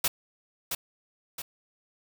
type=noise with echo; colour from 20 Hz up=white; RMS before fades=-25 dBFS; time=0.04-0.08 s; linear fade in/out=5 ms; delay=670 ms; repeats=2; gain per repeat=-6 dB; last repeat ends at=1.42 s; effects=none